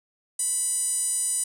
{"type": "tone with band-pass filter", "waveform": "5% pulse", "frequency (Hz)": 987.8, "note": "B5", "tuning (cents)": 0, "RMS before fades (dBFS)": -26, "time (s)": [0.39, 1.44], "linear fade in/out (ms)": 5, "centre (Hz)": 8900, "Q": 7.3, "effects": []}